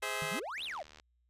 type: chord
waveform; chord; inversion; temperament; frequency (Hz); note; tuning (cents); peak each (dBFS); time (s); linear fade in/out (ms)
10% pulse; Ab augmented; none; just; 415.3 / 519.1 / 648.9; Ab4 / C5 / E5; 0 / -14 / -27; -31; 0.02-0.4; 10
type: tone with exponential decay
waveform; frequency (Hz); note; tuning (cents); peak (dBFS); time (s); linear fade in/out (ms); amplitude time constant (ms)
triangle; 155.56; D#3; 0; -34; 0.22-0.38; 0; 34
type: exponential two-way sweep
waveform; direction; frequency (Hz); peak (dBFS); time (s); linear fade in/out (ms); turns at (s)
triangle; up then down; 151.8 to 4132 to 532; -36; 0.31-0.83; 10; 0.64
type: click train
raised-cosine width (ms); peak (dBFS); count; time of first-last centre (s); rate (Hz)
0.2; -35; 33; 0.58-0.999; 76.4
effects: added 60 Hz sine -70 dBFS peak until 1.29 s + resampled to 32000 Hz

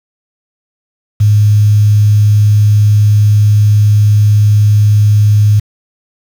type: tone with quantisation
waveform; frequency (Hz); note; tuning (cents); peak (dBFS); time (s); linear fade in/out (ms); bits
sine; 104.7; G#2; +15; -4; 1.2-5.6; 10; 5
effects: none

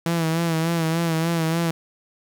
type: tone with vibrato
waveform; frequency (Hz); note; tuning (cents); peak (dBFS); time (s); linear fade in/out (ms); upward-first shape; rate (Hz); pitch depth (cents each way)
sawtooth; 164.81; E3; 0; -16; 0.06-1.71; 2; sine; 3.4; 50
effects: 8-bit

